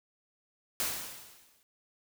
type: noise with exponential decay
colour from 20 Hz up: white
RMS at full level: -30 dBFS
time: 0.8-1.63 s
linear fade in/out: 0 ms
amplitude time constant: 180 ms
effects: none